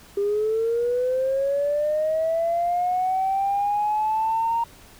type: linear sweep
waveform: sine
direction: up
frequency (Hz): 398.3 to 932.3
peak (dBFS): -19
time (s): 0.17-4.64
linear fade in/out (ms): 5
effects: tanh soft clip ceiling -15 dBFS + pink hiss -49 dBFS RMS until 4.99 s